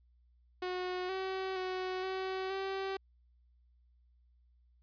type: tone with pitch steps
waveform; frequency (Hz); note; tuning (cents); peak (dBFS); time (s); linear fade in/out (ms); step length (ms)
sawtooth; 364.5 / 379.8 / 371 / 378.3 / 386.5; F#4 / F#4 / F#4 / F#4 / G4; -26 / +45 / +5 / +38 / -24; -31; 0.62-2.97; 5; 470
effects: added 60 Hz sine -64 dBFS peak until 4.82 s + resampled to 11025 Hz